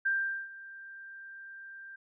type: tone with ADSR envelope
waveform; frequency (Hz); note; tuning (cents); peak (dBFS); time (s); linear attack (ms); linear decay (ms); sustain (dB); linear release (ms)
sine; 1582; G6; +15; -25; 0.05-1.96; 12; 420; -19; 6
effects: none